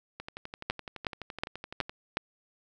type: two click trains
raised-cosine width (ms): 0.3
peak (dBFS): -23 / -12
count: 21 / 5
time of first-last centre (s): 0.2-1.895 / 0.7-2.171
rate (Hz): 11.8 / 2.72
effects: none